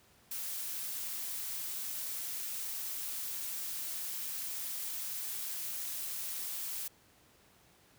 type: noise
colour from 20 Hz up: blue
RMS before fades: -39 dBFS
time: 0.31-6.88 s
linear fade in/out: 5 ms
effects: pink hiss -64 dBFS RMS until 7.98 s + high-pass 60 Hz 12 dB/octave